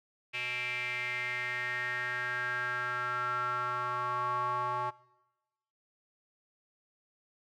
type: tone with band-pass filter sweep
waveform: square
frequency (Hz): 123.47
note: B2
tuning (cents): 0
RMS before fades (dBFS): -34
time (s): 0.33-4.91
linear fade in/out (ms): 20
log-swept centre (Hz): 2500 to 1000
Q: 6.6
effects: noise-tail reverb RT60 1.0 s tail -22 dB re dry